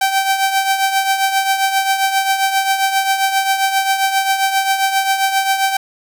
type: tone with tremolo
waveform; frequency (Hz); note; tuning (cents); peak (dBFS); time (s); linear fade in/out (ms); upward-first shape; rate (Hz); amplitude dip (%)
sawtooth; 776; G5; -18; -7; 0.01-5.77; 5; triangle; 7.5; 65
effects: none